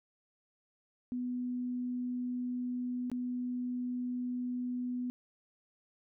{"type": "tone with dropouts", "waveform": "sine", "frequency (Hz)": 247.8, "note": "B3", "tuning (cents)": 6, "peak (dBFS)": -33, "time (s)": [1.12, 5.1], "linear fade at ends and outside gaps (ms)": 0, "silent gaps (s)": [3.1, 3.116], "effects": []}